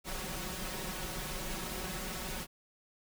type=noise with comb filter; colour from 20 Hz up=pink; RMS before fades=-39 dBFS; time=0.04-2.47 s; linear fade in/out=50 ms; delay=5.4 ms; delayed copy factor=+1; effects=none